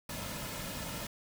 pink noise with comb filter, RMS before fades -40 dBFS, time 0.09-1.07 s, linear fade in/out 5 ms, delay 2.6 ms, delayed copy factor -0.55, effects none

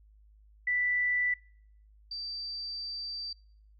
sine tone pair in turn, 1975.5 / 4661 Hz, B6 / D8, 0 / -14 cents, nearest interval octave + minor third, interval 1486 cents, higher second, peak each -26 / -35 dBFS, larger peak first, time 0.67-1.34 / 2.11-3.33 s, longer second, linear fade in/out 5 ms, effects noise-tail reverb RT60 0.7 s tail -26 dB re dry + added 52 Hz sine -56 dBFS peak until 3.79 s

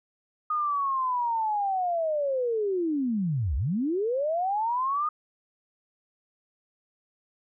sine linear two-way sweep, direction down then up, 1241 to 58.27 to 1241 Hz, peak -24 dBFS, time 0.5-5.09 s, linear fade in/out 5 ms, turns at 3.56 s, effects none

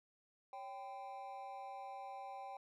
triangle tone with amplitude modulation, 784 Hz, G5, in tune, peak -40 dBFS, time 0.53-2.57 s, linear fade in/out 2 ms, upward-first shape sine, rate 228 Hz, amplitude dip 90%, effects none

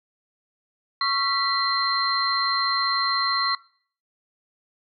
sine tone cluster, 1108 / 1354 / 1968 / 4145 Hz, C#6 / E6 / B6 / C8, -1 / +46 / -7 / -17 cents, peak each -24 / -30 / -29 / -24 dBFS, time 1.01-3.55 s, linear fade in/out 2 ms, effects noise-tail reverb RT60 0.5 s tail -21 dB re dry

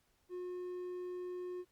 triangle tone, 360 Hz, F#4, 47 cents flat, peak -38 dBFS, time 0.29-1.65 s, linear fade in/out 50 ms, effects pink hiss -75 dBFS RMS until 1.71 s + Opus 48 kbps

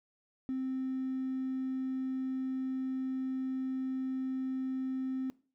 triangle tone with hard clipping, 261.6 Hz, C4, in tune, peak -32 dBFS, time 0.49-5.3 s, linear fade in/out 0 ms, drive 3 dB, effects noise-tail reverb RT60 0.4 s tail -21 dB re dry

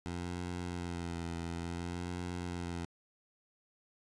15% pulse tone with vibrato, 86.5 Hz, F2, 16 cents flat, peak -31 dBFS, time 0.06-2.85 s, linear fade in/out 0 ms, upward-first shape sine, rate 0.57 Hz, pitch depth 44 cents each way, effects resampled to 22050 Hz

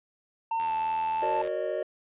triangle tone with pitch glide, 907 to 881.7 Hz, A#5 to A5, -48 to +3 cents, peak -24 dBFS, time 0.51-1.42 s, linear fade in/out 5 ms, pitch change -49 cents, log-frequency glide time 0.61-0.73 s
click train, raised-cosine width 0.3 ms, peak -27 dBFS, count 73, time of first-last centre 0.6-1.475 s, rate 82.3 Hz
triangle chord, D# minor seventh, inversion first, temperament equal with one note detuned, 370 / 466.2 / 554.4 / 608.7 Hz, F#4 / A#4 / C#5 / D#5, 0 / 0 / 0 / -38 cents, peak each -33 / -33 / -33 / -29 dBFS, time 1.22-1.83 s, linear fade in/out 5 ms
effects resampled to 8000 Hz

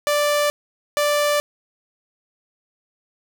sawtooth tone pair in turn, 587.3 / 587.3 Hz, D5 / D5, 0 / 0 cents, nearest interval unison, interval 0 cents, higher neither, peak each -13 dBFS, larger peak neither, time 0.07-0.5 / 0.97-1.4 s, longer neither, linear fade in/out 0 ms, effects none

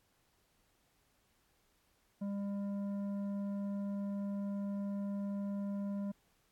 sine tone with tanh clipping, 200.4 Hz, G3, 38 cents sharp, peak -37 dBFS, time 2.21-6.12 s, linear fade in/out 10 ms, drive 9 dB, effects pink hiss -74 dBFS RMS until 6.51 s + AAC 64 kbps

